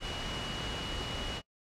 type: tone in noise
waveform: sine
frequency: 2915 Hz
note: F#7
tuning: 26 cents flat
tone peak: -41 dBFS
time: 0-1.42 s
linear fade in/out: 50 ms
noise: pink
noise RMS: -37 dBFS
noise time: 0-1.42 s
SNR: -7 dB
effects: noise-tail reverb RT60 0.1 s tail -23 dB re dry + low-pass 5000 Hz 12 dB/octave